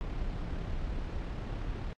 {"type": "noise with amplitude modulation", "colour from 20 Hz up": "brown", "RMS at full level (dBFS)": -34, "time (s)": [0.01, 1.93], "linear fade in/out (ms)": 0, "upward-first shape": "sine", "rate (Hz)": 35, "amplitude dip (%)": 30, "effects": ["low-pass 4000 Hz 12 dB/octave", "AAC 64 kbps"]}